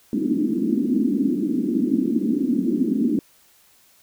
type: band-pass noise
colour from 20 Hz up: white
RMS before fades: -21 dBFS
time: 0.13-3.19 s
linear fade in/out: 2 ms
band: 210 to 310 Hz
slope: 48 dB/octave
effects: white hiss -56 dBFS RMS until 4.02 s